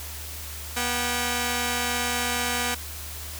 5% pulse tone pair together, 242.3 / 771 Hz, B3 / G5, -33 / -29 cents, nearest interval octave + minor sixth, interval 2004 cents, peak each -15 / -17 dBFS, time 0.76-2.75 s, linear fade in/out 10 ms, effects added 75 Hz sine -38 dBFS peak until 3.39 s + white hiss -38 dBFS RMS until 3.39 s

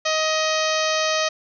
harmonic tone with a mistuned harmonic, 628 Hz, D#5, 16 cents sharp, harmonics 1 / 2 / 3 / 4 / 5 / 6 / 7 / 8 / 9 / 10, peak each -23 / -26 / -28 / -29 / -30 / -31 / -31 / -32 / -33 / -33 dBFS, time 0.05-1.29 s, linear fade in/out 10 ms, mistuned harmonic 6, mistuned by +20 cents, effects none

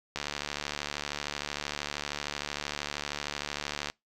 click train, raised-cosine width 0.2 ms, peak -15 dBFS, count 274, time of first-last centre 0.16-3.9 s, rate 73 Hz, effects noise-tail reverb RT60 0.2 s tail -26 dB re dry

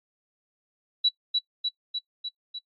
sine tone with echo, 3925 Hz, B7, 11 cents flat, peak -18 dBFS, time 1.04-1.09 s, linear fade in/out 10 ms, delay 300 ms, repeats 5, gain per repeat -3 dB, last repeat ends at 2.59 s, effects noise-tail reverb RT60 0.1 s tail -19 dB re dry + AAC 48 kbps

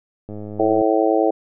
click train, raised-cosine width 2 ms, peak -20 dBFS, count 56, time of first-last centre 0.29-0.814 s, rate 105 Hz
harmonic tone, 109.5 Hz, A2, 8 cents flat, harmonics 3 / 4 / 5 / 6 / 7, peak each -19 / -20 / -21 / -22 / -22 dBFS, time 0.59-1.31 s, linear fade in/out 10 ms
effects none

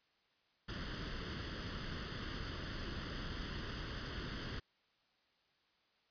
pink noise with comb filter, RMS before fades -43 dBFS, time 0.68-4.6 s, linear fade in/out 10 ms, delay 0.63 ms, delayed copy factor +0.65, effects white hiss -75 dBFS RMS until 6.1 s + resampled to 11025 Hz

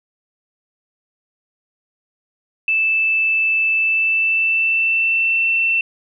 sine tone with pitch glide, 2637 to 2686 Hz, E7 to E7, 0 to +32 cents, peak -14 dBFS, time 2.68-5.81 s, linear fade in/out 2 ms, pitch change +32 cents, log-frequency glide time 3.74-5.47 s, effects none

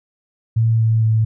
sine tone with pitch steps, 113.3 / 112 / 110.71 Hz, A#2 / A2 / A2, -49 / +31 / +11 cents, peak -12 dBFS, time 0.56-1.25 s, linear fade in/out 10 ms, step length 230 ms, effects none

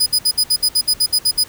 sawtooth tone bursts, 4978 Hz, D#8, in tune, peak -9 dBFS, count 12, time 0-1.439 s, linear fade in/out 10 ms, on 64 ms, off 61 ms, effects pink hiss -41 dBFS RMS until 1.48 s

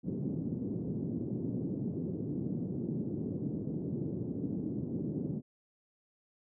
pink band-pass noise, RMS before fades -36 dBFS, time 0.03-5.42 s, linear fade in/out 50 ms, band 130 to 340 Hz, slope 24 dB/octave, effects none

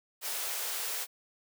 white high-pass noise, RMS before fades -35 dBFS, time 0.21-1.07 s, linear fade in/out 50 ms, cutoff 390 Hz, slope 48 dB/octave, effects none

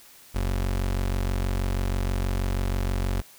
30% pulse tone, 46.25 Hz, F#1, in tune, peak -21 dBFS, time 0.34-3.22 s, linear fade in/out 20 ms, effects white hiss -51 dBFS RMS until 3.38 s

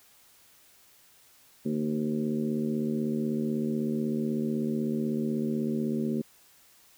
harmonic tone with a mistuned harmonic, 76.1 Hz, D#2, 38 cents flat, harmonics 2 / 3 / 4 / 5 / 6 / 7, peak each -36 / -28 / -37 / -34 / -44 / -44 dBFS, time 1.65-6.22 s, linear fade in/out 10 ms, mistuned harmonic 6, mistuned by +30 cents, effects white hiss -59 dBFS RMS until 6.97 s

